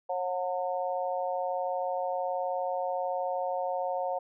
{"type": "harmonic tone", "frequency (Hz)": 181.3, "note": "F#3", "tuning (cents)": -35, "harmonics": [3, 4, 5], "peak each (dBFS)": [-32, -32, -36], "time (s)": [0.09, 4.19], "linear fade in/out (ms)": 10, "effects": []}